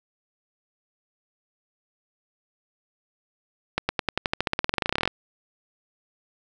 accelerating click train, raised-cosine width 0.3 ms, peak -6 dBFS, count 25, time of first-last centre 3.78-5.076 s, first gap 110 ms, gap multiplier 0.93, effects none

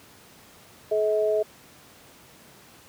sine tone pair together, 427.1 / 640 Hz, G#4 / D#5, +48 / +49 cents, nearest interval perfect fifth, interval 701 cents, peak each -23 dBFS, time 0.91-1.43 s, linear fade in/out 10 ms, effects pink hiss -51 dBFS RMS until 2.88 s + high-pass 100 Hz 12 dB/octave

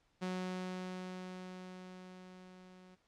sawtooth tone with level ramp, 183.9 Hz, F#3, 10 cents flat, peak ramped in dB -32 to -53 dBFS, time 0.21-2.96 s, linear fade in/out 20 ms, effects pink hiss -75 dBFS RMS until 3.07 s + low-pass 6000 Hz 12 dB/octave

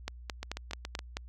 two click trains, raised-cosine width 0.2 ms, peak -20 / -17 dBFS, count 5 / 6, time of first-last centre 0.43-0.991 / 0.08-1.169 s, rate 7.13 / 4.59 Hz, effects added 60 Hz sine -45 dBFS peak until 1.28 s

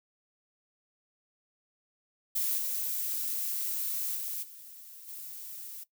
violet noise with level steps, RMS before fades -30 / -33 / -36 / -49 / -43 dBFS, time 2.35-5.84 s, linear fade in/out 10 ms, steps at 2.57 / 4.15 / 4.42 / 5.07 s, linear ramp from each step 20 ms, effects noise-tail reverb RT60 0.1 s tail -17 dB re dry

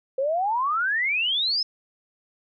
sine exponential sweep, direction up, 515 to 5270 Hz, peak -21 dBFS, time 0.18-1.63 s, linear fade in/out 5 ms, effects none

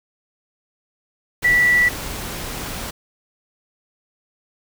sine tone in noise, 1957 Hz, B6, 16 cents flat, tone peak -12 dBFS, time 1.44-1.89 s, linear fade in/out 10 ms, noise pink, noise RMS -29 dBFS, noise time 1.42-2.91 s, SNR +14 dB, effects none

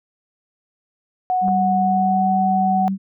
sine tone with pitch glide, 737 to 748.2 Hz, F#5 to F#5, -7 to +19 cents, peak -16 dBFS, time 1.3-2.88 s, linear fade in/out 0 ms, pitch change +26 cents, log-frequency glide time 1.78-2.3 s
sine tone, 193 Hz, G3, 27 cents flat, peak -19 dBFS, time 1.41-2.98 s, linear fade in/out 50 ms
clicks, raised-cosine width 1 ms, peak -21 dBFS, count 2, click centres 1.48 / 1.488 s
effects none

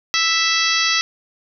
harmonic tone, 659 Hz, E5, 1 cent flat, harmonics 2 / 3 / 4 / 5 / 6 / 7 / 8 / 9, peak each -24 / -22 / -23 / -24 / -24 / -24 / -24 / -26 dBFS, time 0.14-1.01 s, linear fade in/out 0 ms, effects none

